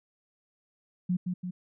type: tone with echo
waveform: sine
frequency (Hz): 180.4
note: F#3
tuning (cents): -44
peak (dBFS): -24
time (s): 1.09-1.17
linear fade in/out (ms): 10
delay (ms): 170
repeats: 2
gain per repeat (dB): -4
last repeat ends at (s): 1.51
effects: none